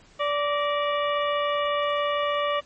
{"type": "harmonic tone with a mistuned harmonic", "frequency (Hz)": 582, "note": "D5", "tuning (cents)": -16, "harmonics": [1, 2, 3, 4, 5, 6], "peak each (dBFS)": [-25, -26, -35, -36, -34, -40], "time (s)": [0.19, 2.61], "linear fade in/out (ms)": 20, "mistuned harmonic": 3, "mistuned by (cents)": 120, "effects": ["pink hiss -55 dBFS RMS until 2.65 s", "MP3 32 kbps"]}